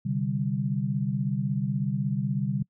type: chord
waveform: sine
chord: C suspended second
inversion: none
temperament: just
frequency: 130.81 / 147.16 / 196.22 Hz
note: C3 / D3 / G3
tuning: 0 / +4 / +2 cents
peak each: -29 dBFS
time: 0.05-2.63 s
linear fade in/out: 10 ms
effects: noise-tail reverb RT60 0.1 s tail -25 dB re dry